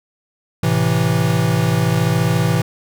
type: chord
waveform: square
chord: A minor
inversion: none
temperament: equal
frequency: 110 / 130.81 / 164.81 Hz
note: A2 / C3 / E3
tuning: 0 / 0 / 0 cents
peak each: -20 / -20 / -18 dBFS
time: 0.63-2.62 s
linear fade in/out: 5 ms
effects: none